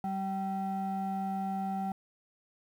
triangle ring-modulated tone, 289.4 Hz, D4, 25 cents flat, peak -26 dBFS, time 0.04-1.92 s, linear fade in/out 2 ms, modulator 483 Hz, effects 10-bit

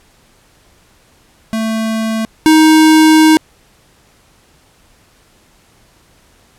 square tone pair in turn, 222 / 314 Hz, A3 / D#4, +16 / +16 cents, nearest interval tritone, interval 600 cents, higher second, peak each -15 / -5 dBFS, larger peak second, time 1.53-2.25 / 2.46-3.37 s, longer second, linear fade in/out 0 ms, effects pink hiss -50 dBFS RMS until 6.58 s + low-pass 12000 Hz 12 dB/octave

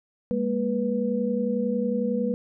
sine tone cluster, 202.7 / 233.7 / 489 Hz, G#3 / A#3 / B4, -42 / +5 / -17 cents, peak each -27 dBFS, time 0.31-2.34 s, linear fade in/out 0 ms, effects none

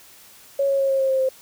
sine tone with pitch steps, 554.4 / 549.3 / 544.2 / 539.2 / 534.3 / 529.4 / 524.5 Hz, C#5 / C#5 / C#5 / C#5 / C5 / C5 / C5, 0 / -16 / -32 / -48 / +36 / +20 / +4 cents, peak -17 dBFS, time 0.59-1.29 s, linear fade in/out 5 ms, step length 100 ms, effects white hiss -48 dBFS RMS until 1.41 s

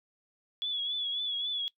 sine tone with vibrato, 3400 Hz, G#7, 40 cents sharp, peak -30 dBFS, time 0.62-1.68 s, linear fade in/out 0 ms, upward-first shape triangle, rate 3.7 Hz, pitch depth 62 cents each way, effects noise-tail reverb RT60 0.1 s tail -20 dB re dry

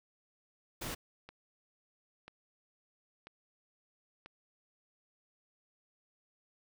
pink noise, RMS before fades -40 dBFS, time 0.81-0.95 s, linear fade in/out 10 ms
click train, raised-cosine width 0.3 ms, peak -33 dBFS, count 4, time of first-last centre 1.29-4.26 s, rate 1.01 Hz
effects none

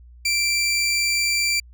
20% pulse tone, 2349 Hz, D7, in tune, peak -14 dBFS, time 0.25-1.6 s, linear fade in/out 5 ms, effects added 60 Hz sine -43 dBFS peak until 1.73 s

